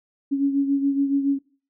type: beating tone pair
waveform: sine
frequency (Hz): 277.2 / 284.3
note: C#4 / C#4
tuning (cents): 0 / +44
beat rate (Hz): 7.1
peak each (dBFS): -19 / -26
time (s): 0.31-1.39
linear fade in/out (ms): 20
effects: noise-tail reverb RT60 0.4 s tail -19 dB re dry